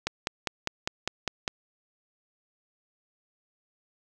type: click train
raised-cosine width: 0.2 ms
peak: -10 dBFS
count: 8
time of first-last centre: 0.07-1.478 s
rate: 4.97 Hz
effects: none